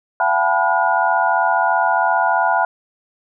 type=tone cluster; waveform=sine; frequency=680 / 763 / 858 / 985 / 1437 Hz; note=F5 / G5 / A5 / B5 / F6; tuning=-46 / -47 / -44 / -5 / +49 cents; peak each=-20 dBFS; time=0.2-2.65 s; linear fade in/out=2 ms; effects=none